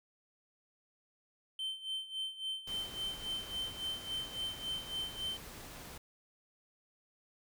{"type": "tone with tremolo", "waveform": "triangle", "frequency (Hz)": 3097, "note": "G7", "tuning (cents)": -22, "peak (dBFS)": -33, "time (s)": [1.59, 5.37], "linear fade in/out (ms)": 2, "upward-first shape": "sine", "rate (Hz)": 3.6, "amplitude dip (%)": 80}
{"type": "noise", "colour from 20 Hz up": "pink", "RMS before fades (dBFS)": -49, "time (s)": [2.67, 5.98], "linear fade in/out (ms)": 5}
{"effects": []}